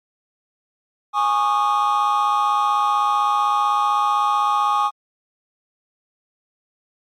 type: chord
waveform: triangle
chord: Ab suspended fourth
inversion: none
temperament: equal with one note detuned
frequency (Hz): 830.6 / 1108.7 / 1224.5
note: Ab5 / Db6 / Eb6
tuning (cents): 0 / 0 / -28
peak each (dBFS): -18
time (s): 1.13-4.91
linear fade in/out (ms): 50
effects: tanh soft clip ceiling -9 dBFS + Opus 48 kbps